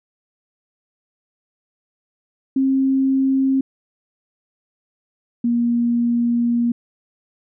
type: tone pair in turn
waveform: sine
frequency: 267.4 / 237.2 Hz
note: C4 / A#3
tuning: +38 / +30 cents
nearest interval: major second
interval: 208 cents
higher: first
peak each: -14 / -15 dBFS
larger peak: first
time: 2.56-3.61 / 5.44-6.72 s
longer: second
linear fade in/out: 5 ms
effects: none